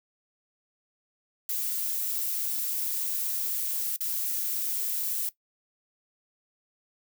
violet noise with dropouts, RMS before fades -30 dBFS, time 1.49-5.29 s, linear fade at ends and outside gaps 2 ms, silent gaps 3.962-4.006 s, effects noise-tail reverb RT60 0.1 s tail -17 dB re dry

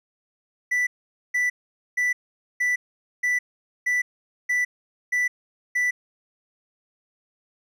triangle tone bursts, 1975.5 Hz, B6, in tune, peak -18 dBFS, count 9, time 0.71-5.91 s, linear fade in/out 10 ms, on 160 ms, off 470 ms, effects none

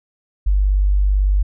sine tone, 49 Hz, G1, in tune, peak -12 dBFS, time 0.46-1.43 s, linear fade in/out 10 ms, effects none

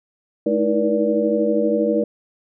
sine tone cluster, 214.1 / 311.9 / 324.4 / 479.6 / 581 Hz, A3 / D#4 / E4 / A#4 / D5, -47 / +4 / -28 / +49 / -19 cents, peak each -23 / -24 / -24 / -20 / -22 dBFS, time 0.46-2.04 s, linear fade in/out 5 ms, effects none

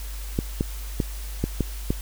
clicks, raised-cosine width 3 ms, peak -9 dBFS, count 6, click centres 0.389 / 0.609 / 1.002 / 1.44 / 1.607 / 1.905 s, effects added 50 Hz sine -31 dBFS peak until 2.01 s + white hiss -42 dBFS RMS until 2.01 s

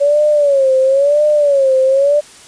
sine tone with vibrato, 561 Hz, C#5, 21 cents sharp, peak -8 dBFS, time 0-2.21 s, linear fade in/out 20 ms, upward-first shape sine, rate 0.98 Hz, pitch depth 120 cents each way, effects white hiss -39 dBFS RMS until 2.47 s + resampled to 22050 Hz

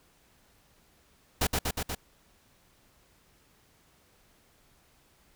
pink noise with echo, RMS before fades -26 dBFS, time 1.41-1.47 s, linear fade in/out 5 ms, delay 120 ms, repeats 4, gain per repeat -2 dB, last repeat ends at 1.95 s, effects pink hiss -64 dBFS RMS until 5.35 s

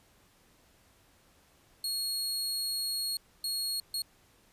sawtooth tone bursts at uneven times, 4310 Hz, C#8, 49 cents flat, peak -28 dBFS, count 3, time 1.84-3.17 / 3.44-3.8 / 3.94-4.02 s, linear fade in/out 2 ms, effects pink hiss -64 dBFS RMS until 4.52 s + resampled to 32000 Hz

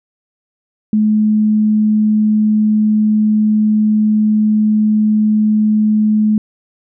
sine tone, 213.8 Hz, A3, 49 cents flat, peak -9 dBFS, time 0.93-6.38 s, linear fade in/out 2 ms, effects none

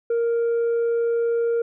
sine tone, 466.2 Hz, A#4, in tune, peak -16 dBFS, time 0.1-1.62 s, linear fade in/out 5 ms, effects tanh soft clip ceiling -18 dBFS

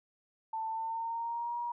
sine tone with pitch glide, 889 to 952.8 Hz, A5 to A#5, +18 to +38 cents, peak -33 dBFS, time 0.53-1.72 s, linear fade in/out 5 ms, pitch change +120 cents, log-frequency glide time 0.69-1.57 s, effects none

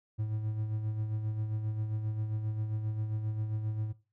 triangle tone with tremolo, 108.1 Hz, A2, 30 cents flat, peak -27 dBFS, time 0.18-3.93 s, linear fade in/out 20 ms, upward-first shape sine, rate 7.5 Hz, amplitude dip 45%, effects noise-tail reverb RT60 0.3 s tail -18 dB re dry

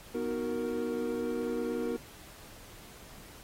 triangle chord, B major seventh, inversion none, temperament equal with one note detuned, 244.8 / 311.1 / 370 / 466.2 Hz, B3 / D#4 / F#4 / A#4, -15 / 0 / 0 / 0 cents, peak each -34 / -37 / -36 / -32 dBFS, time 0.14-1.97 s, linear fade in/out 10 ms, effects pink hiss -52 dBFS RMS until 3.43 s + AAC 48 kbps

